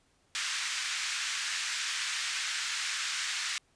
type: band-pass noise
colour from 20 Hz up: pink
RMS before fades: -34 dBFS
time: 0.35-3.58 s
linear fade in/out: 0 ms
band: 1500 to 7900 Hz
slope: 24 dB/octave
effects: pink hiss -69 dBFS RMS until 3.75 s + resampled to 22050 Hz